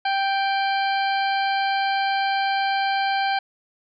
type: harmonic tone with a mistuned harmonic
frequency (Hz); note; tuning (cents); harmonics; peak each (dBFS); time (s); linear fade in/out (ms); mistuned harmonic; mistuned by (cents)
784; G5; 0; 1 / 2 / 3 / 4 / 5 / 6; -21 / -27 / -31 / -33 / -35 / -37; 0.05-3.39; 5; 5; +97
effects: none